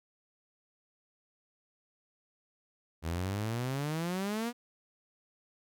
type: exponential sweep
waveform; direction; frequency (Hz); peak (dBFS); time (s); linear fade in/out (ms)
sawtooth; up; 78.7 to 245.3; -28; 3.02-4.53; 50
effects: none